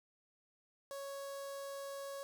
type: tone with notch filter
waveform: sawtooth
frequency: 554.4 Hz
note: C#5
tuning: in tune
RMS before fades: -45 dBFS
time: 0.91-2.23 s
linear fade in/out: 0 ms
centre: 2400 Hz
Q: 0.94
effects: none

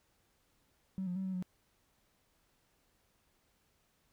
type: tone with pitch steps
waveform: triangle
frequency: 189.7 / 178.7 / 190.6 / 188.1 / 182.2 Hz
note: F#3 / F3 / G3 / F#3 / F#3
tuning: +43 / +40 / -48 / +29 / -26 cents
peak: -31 dBFS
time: 0.98-1.425 s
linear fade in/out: 0 ms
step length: 89 ms
effects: tanh soft clip ceiling -32 dBFS + pink hiss -74 dBFS RMS until 4.12 s

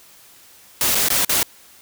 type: noise with dropouts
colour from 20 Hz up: white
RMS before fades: -18 dBFS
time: 0.81-1.43 s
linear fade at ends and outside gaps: 1 ms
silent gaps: 0.948-0.953 / 1.085-1.102 / 1.249-1.294 s
effects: white hiss -48 dBFS RMS until 1.81 s

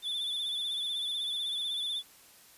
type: tone with vibrato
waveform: triangle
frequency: 3502 Hz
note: A7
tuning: 9 cents flat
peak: -30 dBFS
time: 0.02-2.03 s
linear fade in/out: 50 ms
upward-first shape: sine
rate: 16 Hz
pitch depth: 49 cents each way
effects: white hiss -57 dBFS RMS until 2.57 s + resampled to 32000 Hz

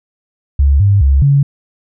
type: tone with pitch steps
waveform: sine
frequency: 69.9 / 100.1 / 68.7 / 140.5 Hz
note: C#2 / G2 / C#2 / C#3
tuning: +15 / +37 / -15 / +24 cents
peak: -6 dBFS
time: 0.59-1.43 s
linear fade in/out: 5 ms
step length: 210 ms
effects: none

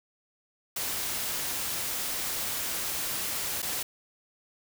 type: noise with dropouts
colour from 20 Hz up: white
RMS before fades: -32 dBFS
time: 0.76-3.83 s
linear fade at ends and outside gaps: 5 ms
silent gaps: 3.62-3.626 s
effects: none

